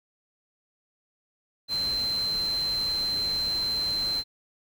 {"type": "tone in noise", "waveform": "sine", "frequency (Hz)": 4103, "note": "C8", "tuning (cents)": -35, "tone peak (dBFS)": -25, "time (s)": [1.68, 4.24], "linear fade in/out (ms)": 50, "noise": "pink", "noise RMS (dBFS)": -40, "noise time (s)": [1.68, 4.24], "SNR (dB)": 12, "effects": []}